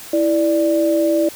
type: tone pair together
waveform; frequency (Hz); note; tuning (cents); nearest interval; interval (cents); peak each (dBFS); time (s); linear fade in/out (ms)
sine; 328.8 / 589; E4 / D5; -4 / +5; minor seventh; 1009; -16; 0.13-1.29; 5
effects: white hiss -36 dBFS RMS until 1.35 s